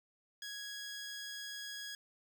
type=tone; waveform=15% pulse; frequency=1661.2 Hz; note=G#6; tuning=in tune; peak=-36 dBFS; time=0.42-1.95 s; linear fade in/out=2 ms; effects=none